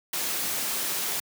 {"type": "noise", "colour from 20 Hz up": "white", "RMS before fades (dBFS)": -29, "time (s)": [0.13, 1.2], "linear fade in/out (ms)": 5, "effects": ["high-pass 150 Hz 12 dB/octave"]}